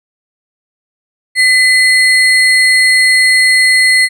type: tone with sample-and-hold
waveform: sine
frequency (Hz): 2018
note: B6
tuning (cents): +37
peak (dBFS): -5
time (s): 1.35-4.09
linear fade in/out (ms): 50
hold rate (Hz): 6300
effects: low-pass 10000 Hz 12 dB/octave